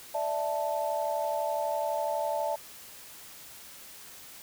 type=chord; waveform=sine; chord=D suspended second; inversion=none; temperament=equal; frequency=587.3 / 659.3 / 880 Hz; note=D5 / E5 / A5; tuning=0 / 0 / 0 cents; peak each=-32 dBFS; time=0.14-2.56 s; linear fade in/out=10 ms; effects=white hiss -48 dBFS RMS until 4.42 s